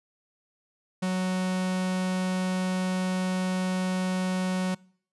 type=tone; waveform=45% pulse; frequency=185 Hz; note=F#3; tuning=in tune; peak=-25 dBFS; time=1.02-4.75 s; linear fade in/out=10 ms; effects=noise-tail reverb RT60 0.6 s tail -25 dB re dry + resampled to 24000 Hz